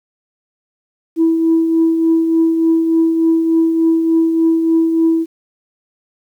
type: tone with tremolo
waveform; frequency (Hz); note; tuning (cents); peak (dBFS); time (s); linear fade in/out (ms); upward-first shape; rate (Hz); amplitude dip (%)
sine; 327.2; E4; -13; -7; 1.16-5.26; 50; triangle; 3.4; 50
effects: tanh soft clip ceiling -5 dBFS + 8-bit